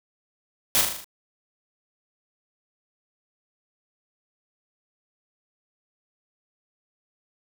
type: noise with echo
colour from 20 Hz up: white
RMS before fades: -20 dBFS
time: 0.75-0.81 s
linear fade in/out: 0 ms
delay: 39 ms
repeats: 6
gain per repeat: -4 dB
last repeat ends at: 1.044 s
effects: none